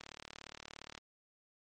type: click train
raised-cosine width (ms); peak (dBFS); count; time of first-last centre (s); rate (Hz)
0.2; -28; 37; 0.01-0.978; 37.2
effects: MP3 48 kbps